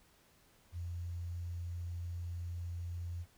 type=tone with quantisation; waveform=sine; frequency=86.6 Hz; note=F2; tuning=14 cents flat; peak=-38 dBFS; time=0.72-3.26 s; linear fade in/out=50 ms; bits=11; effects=pink hiss -67 dBFS RMS until 3.37 s